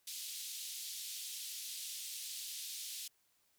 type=band-pass noise; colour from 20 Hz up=pink; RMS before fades=-45 dBFS; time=0.07-3.08 s; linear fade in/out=5 ms; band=3300 to 15000 Hz; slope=24 dB/octave; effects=white hiss -75 dBFS RMS until 3.58 s